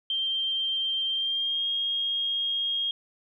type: tone with pitch glide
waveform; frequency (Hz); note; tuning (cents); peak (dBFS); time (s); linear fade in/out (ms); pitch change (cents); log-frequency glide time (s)
sine; 3156 to 3252; G7 to G#7; +11 to -37; -25; 0.1-2.91; 2; +52; 1.11-1.68
effects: 11-bit